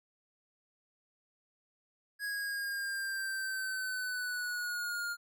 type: linear sweep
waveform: square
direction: down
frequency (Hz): 1661.2 to 1409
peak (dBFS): -35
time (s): 2.19-5.17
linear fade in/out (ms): 50
effects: none